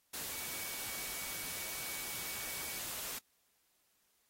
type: tone in noise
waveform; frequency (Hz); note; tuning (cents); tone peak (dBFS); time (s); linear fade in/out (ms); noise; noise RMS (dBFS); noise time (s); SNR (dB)
sine; 2256; C#7; +30; -50; 0.3-2.79; 10; white; -42; 0.13-3.19; -11
effects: white hiss -75 dBFS RMS until 4.29 s + AAC 48 kbps